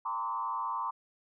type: tone with frequency modulation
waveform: sine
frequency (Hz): 1028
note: C6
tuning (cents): -31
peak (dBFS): -31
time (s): 0.05-0.91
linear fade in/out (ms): 10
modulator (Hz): 110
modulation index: 1.3
effects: none